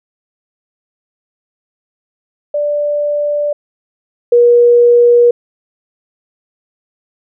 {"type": "tone pair in turn", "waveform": "sine", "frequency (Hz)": [587.3, 479], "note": ["D5", "A#4"], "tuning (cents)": [0, 47], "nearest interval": "major third", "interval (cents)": 353, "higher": "first", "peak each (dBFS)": [-12, -4], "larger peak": "second", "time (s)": [[2.54, 3.53], [4.32, 5.31]], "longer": "neither", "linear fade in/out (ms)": 5, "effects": []}